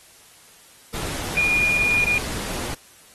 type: tone in noise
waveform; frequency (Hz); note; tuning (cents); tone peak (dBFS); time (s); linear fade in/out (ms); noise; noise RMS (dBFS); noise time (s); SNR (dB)
sine; 2432; D#7; -40; -17; 1.37-2.18; 0; pink; -30; 0.94-2.74; +10
effects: white hiss -50 dBFS RMS until 3.14 s + AAC 32 kbps